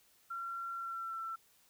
sine tone with pitch glide, 1367 to 1339.6 Hz, F6 to E6, -37 to +27 cents, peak -38 dBFS, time 0.3-1.36 s, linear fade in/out 10 ms, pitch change -36 cents, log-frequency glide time 0.74-1.2 s, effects white hiss -68 dBFS RMS until 1.69 s

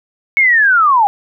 sine linear sweep, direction down, 2217 to 784 Hz, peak -7 dBFS, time 0.37-1.07 s, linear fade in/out 0 ms, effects none

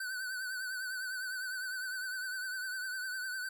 square tone with vibrato, 1514 Hz, F#6, 39 cents sharp, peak -37 dBFS, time 0-3.49 s, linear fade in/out 5 ms, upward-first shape triangle, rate 9.9 Hz, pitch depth 68 cents each way, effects none

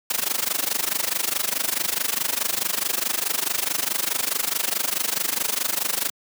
white noise with amplitude modulation, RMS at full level -21 dBFS, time 0.1-6.1 s, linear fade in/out 5 ms, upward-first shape sine, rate 24.7 Hz, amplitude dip 90%, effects high-pass 200 Hz 12 dB/octave

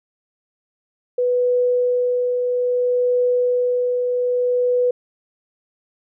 sine tone with tremolo, 493.9 Hz, B4, in tune, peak -14 dBFS, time 1.18-4.91 s, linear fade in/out 5 ms, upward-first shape triangle, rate 0.61 Hz, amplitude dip 35%, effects none

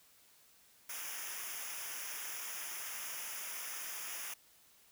white noise with comb filter, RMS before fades -43 dBFS, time 0.89-4.34 s, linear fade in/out 5 ms, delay 0.24 ms, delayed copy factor -0.9, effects white hiss -65 dBFS RMS until 4.91 s

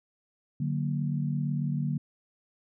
sine chord, D augmented, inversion none, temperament equal, 146.83 / 185 / 233.1 Hz, D3 / F#3 / A#3, 0 / 0 / 0 cents, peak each -28 / -34 / -34 dBFS, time 0.6-1.98 s, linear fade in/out 5 ms, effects none

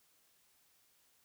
silence, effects white hiss -71 dBFS RMS until 1.24 s

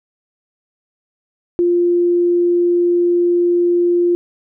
sine tone, 349.2 Hz, F4, in tune, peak -11 dBFS, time 1.59-4.15 s, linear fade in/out 0 ms, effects none

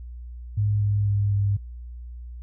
sine tone with pitch steps, 103.83 / 102.76 / 101.69 / 100.64 Hz, G#2 / G#2 / G#2 / G2, 0 / -18 / -36 / +46 cents, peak -19 dBFS, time 0.57-1.57 s, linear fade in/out 10 ms, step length 250 ms, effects added 60 Hz sine -35 dBFS peak until 2.42 s

